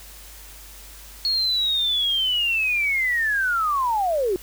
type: linear sweep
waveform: sine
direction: down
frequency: 4346 to 349.2 Hz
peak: -19 dBFS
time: 1.25-4.36 s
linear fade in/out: 0 ms
effects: added 50 Hz sine -44 dBFS peak until 4.42 s + white hiss -44 dBFS RMS until 4.42 s